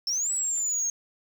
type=exponential two-way sweep; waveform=sine; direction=up then down; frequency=5274 to 7902 to 6440 Hz; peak=-22 dBFS; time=0.07-0.9 s; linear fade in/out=2 ms; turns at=0.32 s; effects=tanh soft clip ceiling -24 dBFS + 8-bit